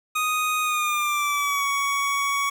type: tone with pitch glide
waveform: 25% pulse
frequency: 1244.5 to 1121.6 Hz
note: D#6 to C#6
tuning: 0 to +20 cents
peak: -18 dBFS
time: 0.15-2.5 s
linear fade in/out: 10 ms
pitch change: -180 cents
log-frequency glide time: 0.62-1.66 s
effects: 8-bit